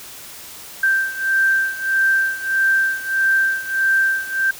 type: beating tone pair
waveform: sine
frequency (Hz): 1568 / 1569.6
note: G6 / G6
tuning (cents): 0 / +2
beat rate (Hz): 1.6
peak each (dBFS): -17 / -20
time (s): 0.83-4.51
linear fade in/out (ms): 5
effects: white hiss -37 dBFS RMS until 4.59 s